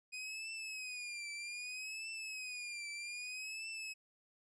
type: tone with vibrato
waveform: sawtooth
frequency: 2489 Hz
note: D#7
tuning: in tune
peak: -39 dBFS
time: 0.12-3.94 s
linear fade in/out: 20 ms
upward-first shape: triangle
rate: 0.63 Hz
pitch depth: 120 cents each way
effects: resampled to 22050 Hz